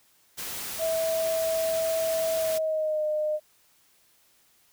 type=noise; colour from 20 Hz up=white; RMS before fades=-35 dBFS; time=0.37-2.59 s; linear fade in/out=20 ms
type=tone with pitch glide; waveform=sine; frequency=650 to 610 Hz; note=E5 to D#5; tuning=-24 to -34 cents; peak=-24 dBFS; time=0.78-3.4 s; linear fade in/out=50 ms; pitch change=-110 cents; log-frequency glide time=2.33-3.05 s
effects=white hiss -63 dBFS RMS until 4.72 s